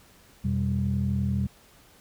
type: tone cluster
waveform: sine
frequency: 85.4 / 125.4 / 197.3 Hz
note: F2 / B2 / G3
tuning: -38 / +27 / +11 cents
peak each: -27 dBFS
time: 0.44-1.47 s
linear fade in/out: 10 ms
effects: tanh soft clip ceiling -16 dBFS + pink hiss -56 dBFS RMS until 2 s